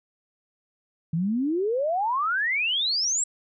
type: exponential sweep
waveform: sine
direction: up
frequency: 155.56 to 7902 Hz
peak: -22 dBFS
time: 1.13-3.24 s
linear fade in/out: 5 ms
effects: none